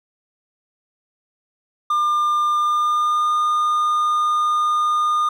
triangle tone with pitch glide, 1200 to 1217.5 Hz, D6 to D#6, +37 to -38 cents, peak -14 dBFS, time 1.9-5.29 s, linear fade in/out 5 ms, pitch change +25 cents, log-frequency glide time 2.51-3.34 s, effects none

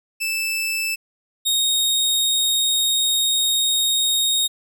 sawtooth tone pair in turn, 2637 / 3729 Hz, E7 / A#7, 0 / 0 cents, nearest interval tritone, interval 600 cents, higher second, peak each -18 / -14 dBFS, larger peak second, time 0.2-0.96 / 1.45-4.48 s, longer second, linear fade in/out 20 ms, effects none

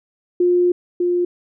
sine tone pair in turn, 355 / 353.1 Hz, F4 / F4, +28 / +19 cents, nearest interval unison, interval 9 cents, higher first, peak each -12 / -15 dBFS, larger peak first, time 0.4-0.72 / 1-1.25 s, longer first, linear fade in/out 5 ms, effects none

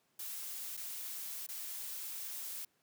blue noise with dropouts, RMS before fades -43 dBFS, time 0.19-2.65 s, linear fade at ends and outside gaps 5 ms, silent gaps 0.769-0.773 / 1.466-1.487 s, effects pink hiss -75 dBFS RMS until 2.82 s + high-pass 150 Hz 12 dB/octave

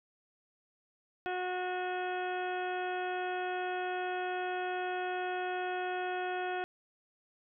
harmonic tone with a mistuned harmonic, 364.5 Hz, F#4, 26 cents flat, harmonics 1 / 2 / 3 / 4 / 5 / 6 / 7 / 8 / 9, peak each -37 / -36 / -49 / -41 / -46 / -57 / -46 / -58 / -52 dBFS, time 1.26-6.64 s, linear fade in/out 0 ms, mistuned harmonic 6, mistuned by -29 cents, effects none

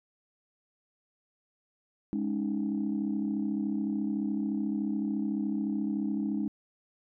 sine chord, Ab suspended fourth, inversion none, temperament equal, 207.7 / 277.2 / 311.1 Hz, Ab3 / Db4 / Eb4, 0 / 0 / 0 cents, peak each -30 / -33 / -33 dBFS, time 2.13-6.48 s, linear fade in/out 0 ms, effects tanh soft clip ceiling -21 dBFS

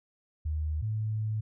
sine tone pair in turn, 77 / 108.39 Hz, D#2 / A2, -17 / -26 cents, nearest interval tritone, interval 591 cents, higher second, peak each -28 dBFS, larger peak neither, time 0.45-0.82 / 0.82-1.41 s, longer second, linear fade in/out 10 ms, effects none

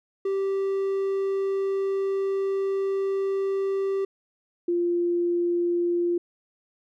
triangle / sine tone pair in turn, 390 / 347.5 Hz, G4 / F4, -9 / -9 cents, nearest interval major second, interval 200 cents, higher first, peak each -21 / -21 dBFS, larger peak neither, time 0.25-4.05 / 4.68-6.18 s, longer first, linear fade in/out 5 ms, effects none

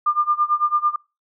sine tone with tremolo, 1200 Hz, D6, 37 cents sharp, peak -13 dBFS, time 0.06-0.96 s, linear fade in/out 5 ms, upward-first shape sine, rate 9 Hz, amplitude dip 95%, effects noise-tail reverb RT60 0.3 s tail -26 dB re dry

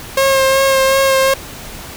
sawtooth tone with vibrato, 537 Hz, C5, 45 cents sharp, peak -6 dBFS, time 0.17-1.34 s, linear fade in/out 5 ms, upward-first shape sine, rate 2.7 Hz, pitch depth 19 cents each way, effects pink hiss -31 dBFS RMS until 1.96 s

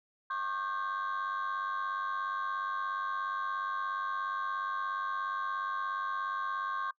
sine tone cluster, 1087 / 1184 / 1565 Hz, C#6 / D6 / G6, -34 / +14 / -3 cents, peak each -33 / -37 / -37 dBFS, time 0.3-6.91 s, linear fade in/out 5 ms, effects noise-tail reverb RT60 0.1 s tail -24 dB re dry + tanh soft clip ceiling -28 dBFS

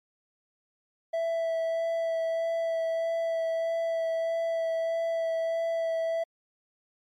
triangle tone with vibrato, 659.3 Hz, E5, in tune, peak -24 dBFS, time 1.13-6.24 s, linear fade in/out 10 ms, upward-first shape sine, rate 1.6 Hz, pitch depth 11 cents each way, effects MP3 64 kbps

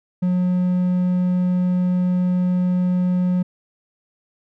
triangle tone with hard clipping, 180.7 Hz, F#3, 41 cents flat, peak -17 dBFS, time 0.22-3.43 s, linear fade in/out 10 ms, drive 6 dB, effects none

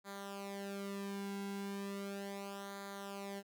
sawtooth tone with flanger, 198.6 Hz, G3, 23 cents sharp, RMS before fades -44 dBFS, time 0.04-3.43 s, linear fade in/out 50 ms, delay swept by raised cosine 0.36 to 1.66 ms, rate 0.36 Hz, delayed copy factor -0.75, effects none

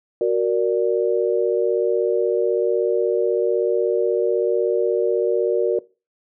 sine chord, Gb augmented, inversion none, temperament equal, 370 / 466.2 / 587.3 Hz, Gb4 / Bb4 / D5, 0 / 0 / 0 cents, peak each -20 / -19 / -24 dBFS, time 0.21-5.79 s, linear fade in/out 2 ms, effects noise-tail reverb RT60 0.3 s tail -21 dB re dry

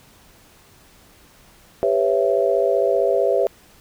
sine chord, C# half-diminished seventh, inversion second, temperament just, 399.1 / 498.9 / 554.4 / 665.2 Hz, G4 / B4 / C#5 / E5, +31 / +17 / 0 / +16 cents, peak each -21 dBFS, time 1.83-3.47 s, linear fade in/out 0 ms, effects pink hiss -51 dBFS RMS until 3.8 s

